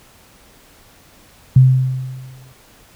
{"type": "tone with exponential decay", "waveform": "sine", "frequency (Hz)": 129.8, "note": "C3", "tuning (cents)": -13, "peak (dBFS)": -3, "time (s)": [1.56, 2.53], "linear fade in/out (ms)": 5, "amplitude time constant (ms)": 210, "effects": ["pink hiss -48 dBFS RMS until 2.95 s"]}